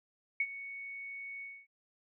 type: tone with ADSR envelope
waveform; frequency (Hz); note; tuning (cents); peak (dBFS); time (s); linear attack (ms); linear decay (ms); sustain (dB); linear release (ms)
sine; 2222; C#7; +4; -26; 0.4-1.67; 4; 53; -15; 250
effects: none